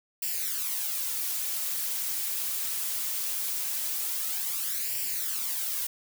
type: noise with flanger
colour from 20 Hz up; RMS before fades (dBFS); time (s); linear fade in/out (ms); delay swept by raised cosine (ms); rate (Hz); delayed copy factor
blue; -31; 0.22-5.87; 5; 0.39 to 6.09; 0.21; +0.65
effects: none